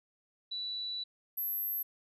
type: tone pair in turn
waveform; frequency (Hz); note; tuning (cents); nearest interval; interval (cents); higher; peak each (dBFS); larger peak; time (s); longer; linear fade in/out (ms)
sine; 3951 / 12201; B7 / G9; 0 / -48; octave + minor sixth; 1952; second; -35 / -32; second; 0.51-1.04 / 1.37-1.83; first; 10
effects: none